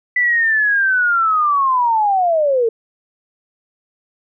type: linear sweep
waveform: sine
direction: down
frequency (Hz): 1994 to 440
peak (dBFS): -12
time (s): 0.16-2.69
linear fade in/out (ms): 5
effects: none